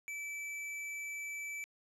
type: tone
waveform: square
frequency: 2313 Hz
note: D7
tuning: 27 cents flat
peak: -40 dBFS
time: 0.08-1.64 s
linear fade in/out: 0 ms
effects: low-pass 11000 Hz 12 dB/octave